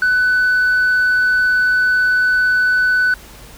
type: tone with tanh clipping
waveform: sine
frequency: 1497 Hz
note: F#6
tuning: 20 cents sharp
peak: -12 dBFS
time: 0.02-3.14 s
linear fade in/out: 2 ms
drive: 1 dB
effects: added 50 Hz sine -43 dBFS peak until 3.57 s + pink hiss -40 dBFS RMS until 3.57 s